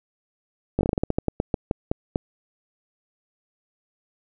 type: slowing click train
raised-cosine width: 2 ms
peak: -8 dBFS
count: 16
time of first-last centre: 0.79-2.159 s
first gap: 19 ms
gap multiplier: 1.2
effects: none